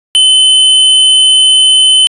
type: tone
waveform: square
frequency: 3045 Hz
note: F#7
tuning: 49 cents sharp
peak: -4 dBFS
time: 0.15-2.07 s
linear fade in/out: 0 ms
effects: resampled to 24000 Hz

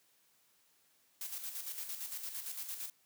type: noise with tremolo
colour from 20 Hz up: blue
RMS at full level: -41 dBFS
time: 1.21-2.9 s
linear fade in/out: 2 ms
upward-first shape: square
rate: 8.8 Hz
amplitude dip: 50%
effects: white hiss -71 dBFS RMS until 3.05 s + high-pass 100 Hz 12 dB/octave

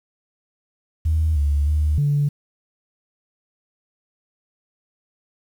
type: tone with pitch steps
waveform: sine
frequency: 79.1 / 72.2 / 75.7 / 144.6 Hz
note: D#2 / D2 / D#2 / D3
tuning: +29 / -29 / -47 / -27 cents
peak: -15 dBFS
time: 1.05-2.29 s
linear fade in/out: 10 ms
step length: 310 ms
effects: tanh soft clip ceiling -11 dBFS + 8-bit

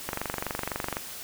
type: click train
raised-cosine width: 0.5 ms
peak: -14 dBFS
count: 22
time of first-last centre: 0.09-0.969 s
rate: 23.9 Hz
effects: white hiss -40 dBFS RMS until 1.23 s

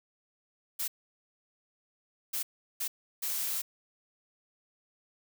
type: noise bursts at uneven times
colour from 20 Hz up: blue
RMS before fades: -33 dBFS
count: 4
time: 0.79-0.88 / 2.33-2.43 / 2.8-2.88 / 3.22-3.62 s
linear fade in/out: 10 ms
effects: none

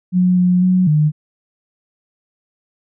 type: tone with pitch steps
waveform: sine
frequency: 181.5 / 180.1 / 183.7 / 151.6 Hz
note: F#3 / F#3 / F#3 / D#3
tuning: -33 / -46 / -12 / -45 cents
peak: -10 dBFS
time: 0.12-1.12 s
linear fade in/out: 50 ms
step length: 250 ms
effects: none

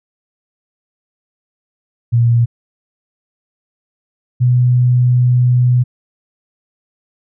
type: tone pair in turn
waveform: sine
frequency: 118 / 124.05 Hz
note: A#2 / B2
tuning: +22 / +8 cents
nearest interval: minor second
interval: 86 cents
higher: second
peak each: -8 dBFS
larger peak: neither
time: 2.12-2.46 / 4.4-5.84 s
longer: second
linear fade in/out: 20 ms
effects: none

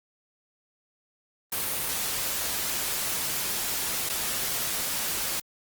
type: noise with dropouts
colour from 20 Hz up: white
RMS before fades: -29 dBFS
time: 1.52-5.4 s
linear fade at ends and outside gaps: 5 ms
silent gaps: 4.092-4.096 s
effects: Opus 32 kbps

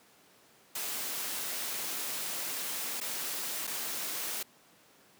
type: noise with dropouts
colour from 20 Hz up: white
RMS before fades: -36 dBFS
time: 0.75-4.43 s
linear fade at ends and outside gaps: 5 ms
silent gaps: 3.003-3.011 / 3.67-3.674 s
effects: pink hiss -61 dBFS RMS until 5.19 s + high-pass 200 Hz 12 dB/octave

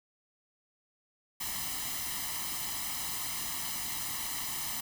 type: noise with comb filter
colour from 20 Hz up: white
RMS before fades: -36 dBFS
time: 1.4-4.81 s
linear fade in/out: 10 ms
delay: 0.99 ms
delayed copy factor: +0.75
effects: none

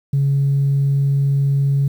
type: tone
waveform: sine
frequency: 139.2 Hz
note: C#3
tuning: 8 cents sharp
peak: -12 dBFS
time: 0.13-1.88 s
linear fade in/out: 5 ms
effects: tanh soft clip ceiling -10 dBFS + 8-bit

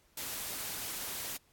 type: noise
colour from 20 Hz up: white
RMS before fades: -39 dBFS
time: 0.17-1.37 s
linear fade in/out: 5 ms
effects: pink hiss -68 dBFS RMS until 1.52 s + AAC 64 kbps

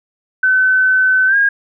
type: tone with pitch glide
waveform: sine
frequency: 1519 to 1628 Hz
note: F#6 to G#6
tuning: +45 to -35 cents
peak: -9 dBFS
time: 0.43-1.49 s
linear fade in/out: 5 ms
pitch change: +120 cents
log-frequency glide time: 1.27-1.36 s
effects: none

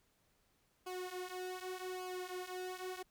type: tone with flanger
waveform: sawtooth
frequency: 367.2 Hz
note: F#4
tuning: 13 cents flat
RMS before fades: -44 dBFS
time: 0.86-3.03 s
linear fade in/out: 10 ms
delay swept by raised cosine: 0.52 to 6.42 ms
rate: 0.85 Hz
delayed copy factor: -0.8
effects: pink hiss -75 dBFS RMS until 3.1 s

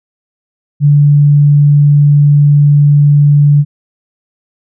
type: tone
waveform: sine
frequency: 145.4 Hz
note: D3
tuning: 17 cents flat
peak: -3 dBFS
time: 0.8-3.65 s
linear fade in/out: 50 ms
effects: none

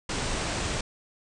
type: low-pass noise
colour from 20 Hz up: pink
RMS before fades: -30 dBFS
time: 0.09-0.81 s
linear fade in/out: 5 ms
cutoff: 9000 Hz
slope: 96 dB/octave
effects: none

